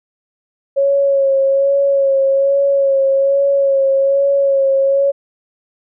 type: tone with vibrato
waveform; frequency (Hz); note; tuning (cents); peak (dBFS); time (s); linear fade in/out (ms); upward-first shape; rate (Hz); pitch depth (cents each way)
sine; 550; C#5; -14; -10; 0.76-5.12; 20; sine; 1.2; 26
effects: none